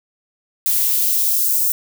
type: noise with high-pass filter sweep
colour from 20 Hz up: violet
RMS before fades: -17 dBFS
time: 0.66-1.72 s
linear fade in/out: 0 ms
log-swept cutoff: 1500 to 7300 Hz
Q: 0.92
effects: none